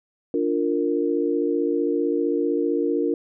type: chord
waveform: sine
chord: Bb major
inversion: first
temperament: equal with one note detuned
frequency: 293.7 / 349.2 / 462.1 Hz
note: D4 / F4 / Bb4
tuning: 0 / 0 / -15 cents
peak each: -24 dBFS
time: 0.34-3.14 s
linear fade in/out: 2 ms
effects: none